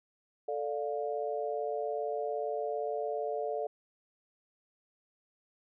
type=chord; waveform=sine; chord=D minor; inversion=second; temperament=just; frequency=440.5 / 587.3 / 704.8 Hz; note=A4 / D5 / F5; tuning=+2 / 0 / +16 cents; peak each=-35 / -36 / -37 dBFS; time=0.48-3.67 s; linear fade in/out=5 ms; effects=none